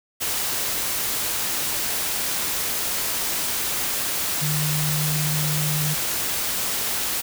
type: tone in noise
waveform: sine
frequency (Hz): 151.2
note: D#3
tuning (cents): -49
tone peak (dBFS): -23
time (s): 4.41-5.95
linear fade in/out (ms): 20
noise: white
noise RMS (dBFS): -25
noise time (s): 0.2-7.22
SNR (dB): -1
effects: none